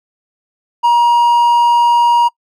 triangle tone, 950 Hz, A#5, 33 cents sharp, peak -5 dBFS, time 0.83-2.29 s, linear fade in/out 20 ms, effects noise-tail reverb RT60 0.1 s tail -25 dB re dry

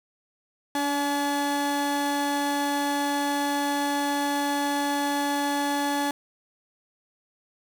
35% pulse tone pair together, 286.8 / 853 Hz, D4 / G#5, -41 / +46 cents, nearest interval octave + perfect fifth, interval 1887 cents, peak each -25 dBFS, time 0.75-6.11 s, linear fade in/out 2 ms, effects none

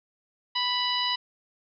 harmonic tone, 987.8 Hz, B5, in tune, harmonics 1 / 2 / 3 / 4 / 5, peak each -30 / -34 / -29 / -30 / -33 dBFS, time 0.55-1.16 s, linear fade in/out 10 ms, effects none

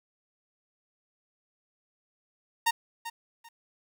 sawtooth tone with echo, 924 Hz, A#5, 16 cents flat, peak -18 dBFS, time 2.66-2.71 s, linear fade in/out 10 ms, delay 390 ms, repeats 2, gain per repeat -13 dB, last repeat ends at 3.49 s, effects 10-bit

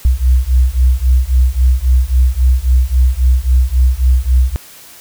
sine beating tone pair, 61.74 / 65.44 Hz, B1 / C2, 0 / +1 cents, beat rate 3.7 Hz, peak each -10 / -10 dBFS, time 0.05-4.56 s, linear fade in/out 0 ms, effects tanh soft clip ceiling -2 dBFS + white hiss -38 dBFS RMS until 5 s

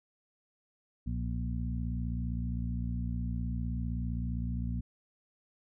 harmonic tone with a mistuned harmonic, 59.5 Hz, A#1, 36 cents sharp, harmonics 1 / 2 / 3 / 4, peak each -34 / -37 / -39 / -40 dBFS, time 1.06-4.81 s, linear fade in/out 10 ms, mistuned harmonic 1, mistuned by +110 cents, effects none

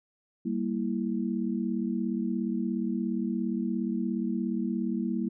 sine chord, E diminished, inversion first, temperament equal, 196 / 233.1 / 329.6 Hz, G3 / Bb3 / E4, 0 / 0 / 0 cents, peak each -31 / -30 / -34 dBFS, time 0.45-5.29 s, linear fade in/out 10 ms, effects none

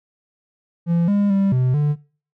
triangle tone with pitch steps, 170 / 202.9 / 196.2 / 127.3 / 147.6 Hz, F3 / G#3 / G3 / C3 / D3, -46 / -40 / +2 / -47 / +9 cents, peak -13 dBFS, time 0.86-1.96 s, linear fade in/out 50 ms, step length 220 ms, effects noise-tail reverb RT60 0.4 s tail -21 dB re dry

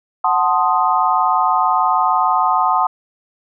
sine chord, F# diminished seventh, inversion none, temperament equal, 740 / 880 / 1046.5 / 1244.5 Hz, F#5 / A5 / C6 / Eb6, 0 / 0 / 0 / 0 cents, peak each -18 dBFS, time 0.24-2.87 s, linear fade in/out 5 ms, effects none

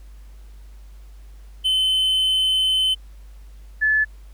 triangle / sine tone pair in turn, 3056 / 1730 Hz, G7 / A6, -45 / -30 cents, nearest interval minor seventh, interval 985 cents, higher first, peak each -15 dBFS, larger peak neither, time 1.64-2.95 / 3.81-4.05 s, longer first, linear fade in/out 20 ms, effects added 50 Hz sine -39 dBFS peak until 4.33 s + pink hiss -58 dBFS RMS until 4.33 s

